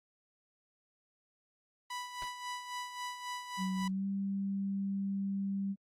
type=tone with tremolo; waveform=sawtooth; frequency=987.8 Hz; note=B5; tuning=in tune; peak=-33 dBFS; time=1.9-3.88 s; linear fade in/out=5 ms; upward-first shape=sine; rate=3.7 Hz; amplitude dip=60%
type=noise with exponential decay; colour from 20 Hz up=pink; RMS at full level=-42 dBFS; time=2.22-2.3 s; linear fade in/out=1 ms; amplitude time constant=17 ms
type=tone with pitch glide; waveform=sine; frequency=188.2 to 196.65 Hz; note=F#3 to G3; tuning=+30 to +6 cents; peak=-32 dBFS; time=3.57-5.76 s; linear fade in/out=50 ms; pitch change=+76 cents; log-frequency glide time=3.87-4.06 s
effects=low-pass 10000 Hz 12 dB/octave + Opus 32 kbps